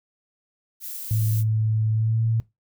violet noise, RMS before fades -34 dBFS, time 0.8-1.44 s, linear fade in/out 50 ms
sine tone with pitch glide, 109.5 to 113.17 Hz, A2 to A2, -8 to +49 cents, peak -19 dBFS, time 1.11-2.4 s, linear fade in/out 0 ms, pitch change +57 cents, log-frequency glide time 1.92-2.23 s
effects noise-tail reverb RT60 0.2 s tail -20 dB re dry

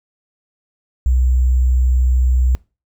sine tone with sample-and-hold, 63 Hz, B1, 35 cents sharp, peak -11 dBFS, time 1.06-2.55 s, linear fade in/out 0 ms, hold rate 7350 Hz, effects noise-tail reverb RT60 0.3 s tail -23 dB re dry

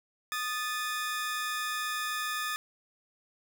sawtooth tone pair together, 1235.3 / 1747 Hz, D#6 / A6, -13 / -13 cents, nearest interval tritone, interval 600 cents, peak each -30 / -31 dBFS, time 0.32-2.56 s, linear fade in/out 0 ms, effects none

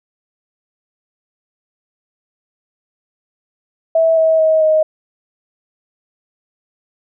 sine tone with pitch steps, 652 / 643 / 634.2 / 625.4 Hz, E5 / E5 / D#5 / D#5, -19 / -43 / +33 / +9 cents, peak -9 dBFS, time 3.95-4.83 s, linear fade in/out 5 ms, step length 220 ms, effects none

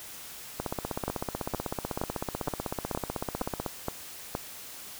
two click trains, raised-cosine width 1 ms, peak -16 / -15 dBFS, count 50 / 8, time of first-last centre 0.6-3.663 / 1.08-4.351 s, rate 16 / 2.14 Hz, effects white hiss -44 dBFS RMS until 4.99 s

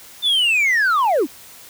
sine linear sweep, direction down, 3591 to 231.4 Hz, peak -11 dBFS, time 0.22-1.27 s, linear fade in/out 50 ms, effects tanh soft clip ceiling -13 dBFS + white hiss -42 dBFS RMS until 1.69 s

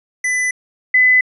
square / sine tone pair in turn, 2000 / 2010 Hz, B6 / B6, +21 / +30 cents, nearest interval unison, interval 9 cents, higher second, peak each -16 / -8 dBFS, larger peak second, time 0.24-0.51 / 0.94-1.21 s, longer neither, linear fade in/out 5 ms, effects resampled to 24000 Hz

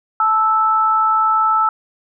sine tone pair together, 873.9 / 1315 Hz, A5 / E6, -12 / -5 cents, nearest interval perfect fifth, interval 707 cents, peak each -18 / -13 dBFS, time 0.2-1.69 s, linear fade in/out 2 ms, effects none

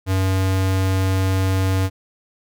square tone, 94.9 Hz, F#2, 44 cents sharp, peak -17 dBFS, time 0.06-1.9 s, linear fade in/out 50 ms, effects none

